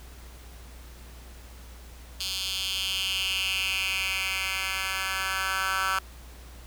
10% pulse tone with high-pass filter sweep, 190.5 Hz, G3, 49 cents flat, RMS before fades -29 dBFS, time 2.2-5.99 s, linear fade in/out 5 ms, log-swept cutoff 3800 to 1400 Hz, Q 3.9, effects added 60 Hz sine -44 dBFS peak until 6.66 s + pink hiss -51 dBFS RMS until 6.66 s

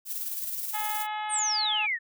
violet noise with tremolo, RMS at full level -32 dBFS, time 0.05-1.07 s, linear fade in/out 50 ms, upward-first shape square, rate 19 Hz, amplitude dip 35%
harmonic tone, 425.4 Hz, G#4, 42 cents sharp, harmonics 2 / 3 / 4 / 5 / 6 / 7 / 8 / 9, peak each -31 / -40 / -41 / -41 / -47 / -46 / -46 / -53 dBFS, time 0.73-1.87 s, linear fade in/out 20 ms
sine exponential sweep, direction down, 9160 to 1760 Hz, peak -25 dBFS, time 1.29-1.99 s, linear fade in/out 50 ms
effects none

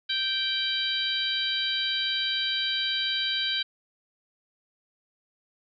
harmonic tone, 781 Hz, G5, 7 cents flat, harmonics 2 / 3 / 4 / 5 / 6, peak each -33 / -37 / -29 / -29 / -36 dBFS, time 0.09-3.63 s, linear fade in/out 10 ms, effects none

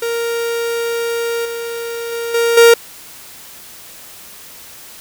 45% pulse tone with level steps, 466.2 Hz, A#4, in tune, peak -17 / -22 / -20 / -12 / -4 dBFS, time 0.02-2.74 s, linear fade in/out 5 ms, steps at 1.45 / 2.12 / 2.34 / 2.57 s, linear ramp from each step 5 ms, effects white hiss -37 dBFS RMS until 5 s

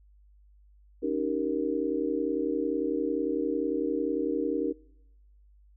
sine chord, Eb dominant seventh, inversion third, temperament just, 280 / 311.1 / 388.9 / 466.7 Hz, Db4 / Eb4 / G4 / Bb4, +18 / 0 / -14 / +2 cents, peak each -32 / -31 / -33 / -31 dBFS, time 1.02-4.73 s, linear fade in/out 20 ms, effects noise-tail reverb RT60 1.0 s tail -26 dB re dry + added 50 Hz sine -55 dBFS peak until 5.76 s

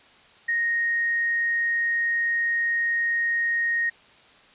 sine tone, 1864.7 Hz, A#6, in tune, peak -21 dBFS, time 0.48-3.9 s, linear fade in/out 10 ms, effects white hiss -53 dBFS RMS until 4.54 s + resampled to 8000 Hz

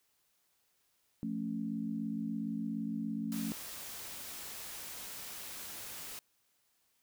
sine chord, F augmented, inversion none, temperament equal with one note detuned, 173.21 / 220 / 277.2 Hz, F3 / A3 / C#4, -14 / 0 / 0 cents, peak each -42 / -36 / -40 dBFS, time 1.23-3.52 s, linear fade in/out 0 ms
white noise, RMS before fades -45 dBFS, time 3.32-6.19 s, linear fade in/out 0 ms
effects white hiss -75 dBFS RMS until 7.02 s

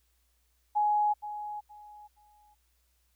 sine tone with echo, 837 Hz, G#5, 13 cents sharp, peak -23 dBFS, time 0.75-1.14 s, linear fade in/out 20 ms, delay 470 ms, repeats 3, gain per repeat -12 dB, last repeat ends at 2.55 s, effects added 60 Hz sine -70 dBFS peak until 3.15 s + white hiss -74 dBFS RMS until 3.15 s

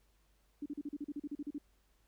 sine tone bursts, 291.1 Hz, D4, 15 cents flat, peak -37 dBFS, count 13, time 0.62-1.583 s, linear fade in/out 5 ms, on 39 ms, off 38 ms, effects added 50 Hz sine -70 dBFS peak until 2.07 s + pink hiss -75 dBFS RMS until 2.07 s

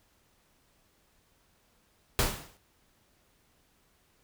pink noise with exponential decay, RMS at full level -23 dBFS, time 2.19-2.57 s, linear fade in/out 0 ms, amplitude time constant 81 ms, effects pink hiss -68 dBFS RMS until 4.23 s

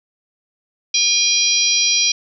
harmonic tone, 810 Hz, G#5, 43 cents flat, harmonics 3 / 4 / 5 / 6 / 7, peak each -22 / -20 / -22 / -20 / -17 dBFS, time 0.94-2.12 s, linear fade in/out 5 ms, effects none

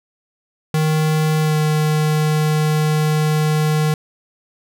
square tone with pitch glide, 155.56 to 153.51 Hz, D#3 to D#3, 0 to -23 cents, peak -15 dBFS, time 0.74-3.94 s, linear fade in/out 2 ms, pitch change -23 cents, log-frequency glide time 1.41-1.56 s, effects none

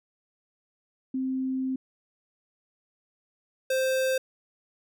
sine / square tone pair in turn, 261.6 / 523.2 Hz, C4 / C5, 0 / 0 cents, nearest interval octave, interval 1200 cents, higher second, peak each -26 / -24 dBFS, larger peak second, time 1.14-1.76 / 3.7-4.18 s, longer first, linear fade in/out 5 ms, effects none

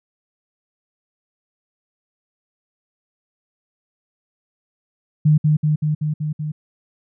sine tone with echo, 152.1 Hz, D#3, 39 cents flat, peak -10 dBFS, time 5.25-5.38 s, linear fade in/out 10 ms, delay 190 ms, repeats 6, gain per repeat -2 dB, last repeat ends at 6.52 s, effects none

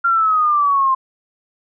sine exponential sweep, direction down, 1390 to 1046.5 Hz, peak -12 dBFS, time 0.04-0.95 s, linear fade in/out 10 ms, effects none

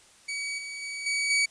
sawtooth tone with level steps, 2269 Hz, C#7, 40 cents sharp, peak -27 / -32 / -30 / -22 / -18 dBFS, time 0.28-1.46 s, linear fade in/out 10 ms, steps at 0.58 / 0.82 / 1.06 / 1.3 s, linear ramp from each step 5 ms, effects white hiss -56 dBFS RMS until 1.5 s + resampled to 22050 Hz

